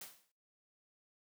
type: noise with exponential decay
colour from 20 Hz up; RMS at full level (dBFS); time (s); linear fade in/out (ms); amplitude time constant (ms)
white; -45; 0.01-0.32; 5; 66
effects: noise-tail reverb RT60 0.4 s tail -24 dB re dry + high-pass 150 Hz 12 dB/octave